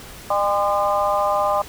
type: harmonic tone with a mistuned harmonic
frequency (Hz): 201.7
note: G3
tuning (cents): +50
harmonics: 3 / 4 / 5 / 6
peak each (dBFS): -21 / -22 / -23 / -24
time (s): 0.3-1.62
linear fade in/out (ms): 5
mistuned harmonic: 5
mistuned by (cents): +37
effects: pink hiss -39 dBFS RMS until 1.68 s